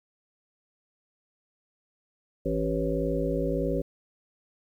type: harmonic tone with a mistuned harmonic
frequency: 55 Hz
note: A1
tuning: in tune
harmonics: 1 / 3 / 5 / 7 / 9 / 10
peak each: -32 / -32 / -32 / -32 / -32 / -32 dBFS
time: 2.45-3.82 s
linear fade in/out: 10 ms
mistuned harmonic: 9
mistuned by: -23 cents
effects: 10-bit